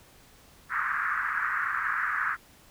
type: band-pass noise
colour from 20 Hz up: pink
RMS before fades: -29 dBFS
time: 0.69-2.37 s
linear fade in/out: 50 ms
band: 1200 to 1800 Hz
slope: 48 dB/octave
effects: pink hiss -56 dBFS RMS until 2.7 s